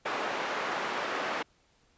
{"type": "band-pass noise", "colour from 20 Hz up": "white", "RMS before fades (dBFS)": -33, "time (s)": [0.05, 1.43], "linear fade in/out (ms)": 10, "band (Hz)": [340, 1500], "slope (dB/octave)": 12, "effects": ["pink hiss -67 dBFS RMS until 1.97 s", "resampled to 16000 Hz"]}